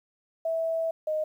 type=tone pair in turn; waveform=sine; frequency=654 / 619.3 Hz; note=E5 / D#5; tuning=-14 / -8 cents; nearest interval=minor second; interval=94 cents; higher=first; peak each=-25 dBFS; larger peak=neither; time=0.45-0.91 / 1.07-1.24 s; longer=first; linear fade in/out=5 ms; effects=10-bit